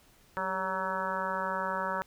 harmonic tone with a mistuned harmonic, 188.5 Hz, F#3, 32 cents sharp, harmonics 1 / 2 / 3 / 4 / 5 / 6 / 7 / 8 / 9, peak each -42 / -45 / -37 / -46 / -34 / -40 / -37 / -39 / -41 dBFS, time 0.37-2.02 s, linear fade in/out 0 ms, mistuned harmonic 2, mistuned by +84 cents, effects pink hiss -62 dBFS RMS until 2.06 s

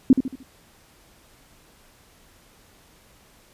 sine tone with echo, 261.6 Hz, C4, in tune, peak -8 dBFS, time 0.1-0.13 s, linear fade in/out 2 ms, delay 75 ms, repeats 4, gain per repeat -8 dB, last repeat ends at 0.43 s, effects pink hiss -55 dBFS RMS until 3.53 s + resampled to 32000 Hz

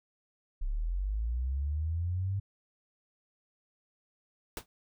sine linear sweep, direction up, 32 to 100 Hz, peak -29 dBFS, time 0.61-2.4 s, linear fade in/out 10 ms
pink noise with exponential decay, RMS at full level -34 dBFS, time 4.57-4.66 s, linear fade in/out 1 ms, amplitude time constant 18 ms
effects none

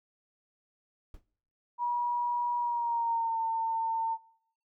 brown noise with exponential decay, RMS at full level -43 dBFS, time 1.14-1.25 s, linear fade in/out 2 ms, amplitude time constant 22 ms
sine tone with pitch glide, 963 to 903.7 Hz, B5 to A5, -44 to +46 cents, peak -27 dBFS, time 1.78-4.18 s, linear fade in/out 50 ms, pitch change -110 cents, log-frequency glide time 2.58-3.39 s
effects noise-tail reverb RT60 0.6 s tail -20 dB re dry

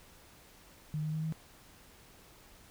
sine tone with pitch steps, 152.6 / 154.73 / 156.89 / 159.08 Hz, D#3 / D#3 / D#3 / D#3, -33 / -9 / +15 / +39 cents, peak -32 dBFS, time 0.94-1.324 s, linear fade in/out 0 ms, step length 96 ms, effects pink hiss -58 dBFS RMS until 2.7 s

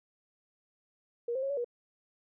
sine tone with pitch steps, 473.3 / 526 / 546 / 566 / 481 Hz, A#4 / C5 / C#5 / C#5 / B4, +26 / +9 / -26 / +36 / -46 cents, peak -30 dBFS, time 1.28-1.645 s, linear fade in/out 5 ms, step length 73 ms, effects none

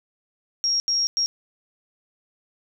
sine tone bursts at uneven times, 5588 Hz, F8, in tune, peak -19 dBFS, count 3, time 0.64-0.8 / 0.88-1.07 / 1.17-1.26 s, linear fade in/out 0 ms, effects none

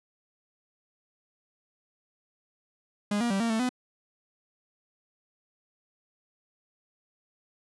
45% pulse tone with pitch steps, 205.9 / 237.8 / 194.9 / 231 / 222.1 / 251 Hz, G#3 / A#3 / G3 / A#3 / A3 / B3, -15 / +35 / -10 / -16 / +16 / +28 cents, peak -25 dBFS, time 3.11-3.692 s, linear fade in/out 5 ms, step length 97 ms, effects resampled to 24000 Hz

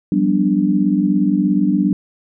sine chord, G dominant seventh, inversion third, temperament equal with one note detuned, 178.8 / 196 / 246.9 / 293.7 Hz, F3 / G3 / B3 / D4, +41 / 0 / 0 / 0 cents, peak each -21 / -16 / -21 / -17 dBFS, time 0.12-1.93 s, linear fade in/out 2 ms, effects none

